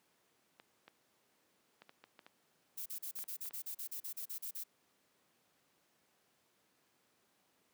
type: clicks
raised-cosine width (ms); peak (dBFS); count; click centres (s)
0.3; -38; 11; 0.599 / 0.88 / 1.82 / 1.894 / 2.04 / 2.192 / 2.265 / 3.189 / 3.24 / 3.457 / 3.509
type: noise bursts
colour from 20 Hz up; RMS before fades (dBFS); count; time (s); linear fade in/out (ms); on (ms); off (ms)
violet; -43; 15; 2.77-4.638; 10; 90; 37
effects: pink hiss -74 dBFS RMS until 7.73 s + high-pass 200 Hz 12 dB/octave